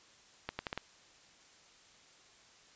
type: accelerating click train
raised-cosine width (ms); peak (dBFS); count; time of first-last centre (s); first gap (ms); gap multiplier
0.3; -20; 5; 0.49-0.776; 100; 0.78
effects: white hiss -61 dBFS RMS until 2.75 s + resampled to 16000 Hz